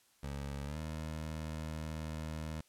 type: tone with pitch glide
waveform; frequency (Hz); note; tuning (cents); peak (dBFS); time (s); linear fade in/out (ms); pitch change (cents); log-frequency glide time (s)
20% pulse; 70.2 to 78.34; C#2 to D#2; +22 to +12; -34; 0.23-2.61; 5; +190; 0.64-0.79
effects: white hiss -69 dBFS RMS until 2.68 s + low-pass 12000 Hz 12 dB/octave